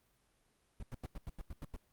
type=noise bursts; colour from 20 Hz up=brown; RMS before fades=-42 dBFS; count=9; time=0.8-1.764 s; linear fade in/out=2 ms; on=28 ms; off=89 ms; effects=pink hiss -74 dBFS RMS until 1.92 s + Opus 32 kbps